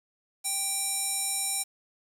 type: tone with band-pass filter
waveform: square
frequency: 784 Hz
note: G5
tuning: in tune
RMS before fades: -30 dBFS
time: 0.44-1.64 s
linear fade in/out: 20 ms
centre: 9100 Hz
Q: 3.2
effects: 8-bit